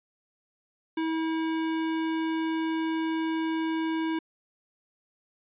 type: tone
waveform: square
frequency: 322.3 Hz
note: E4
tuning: 39 cents flat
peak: -27 dBFS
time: 0.97-4.19 s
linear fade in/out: 5 ms
effects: resampled to 8000 Hz